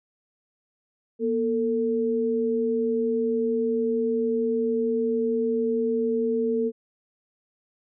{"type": "tone pair together", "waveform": "sine", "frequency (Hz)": [237.8, 448.9], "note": ["A#3", "A4"], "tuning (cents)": [35, 35], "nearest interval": "major seventh", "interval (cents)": 1100, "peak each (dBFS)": [-26, -23], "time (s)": [1.19, 6.72], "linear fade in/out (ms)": 50, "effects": []}